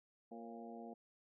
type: harmonic tone with a mistuned harmonic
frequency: 116.1 Hz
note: A#2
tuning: 7 cents flat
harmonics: 2 / 3 / 4 / 5 / 6 / 7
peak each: -51 / -57 / -55 / -59 / -54 / -59 dBFS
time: 0.31-0.94 s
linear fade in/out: 10 ms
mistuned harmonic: 5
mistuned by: -83 cents
effects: none